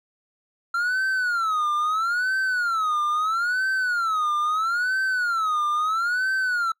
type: tone with vibrato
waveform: triangle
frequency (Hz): 1361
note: F6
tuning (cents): -45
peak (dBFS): -19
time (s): 0.74-6.72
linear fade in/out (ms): 5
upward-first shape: sine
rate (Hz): 0.76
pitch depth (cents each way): 220
effects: noise-tail reverb RT60 0.1 s tail -23 dB re dry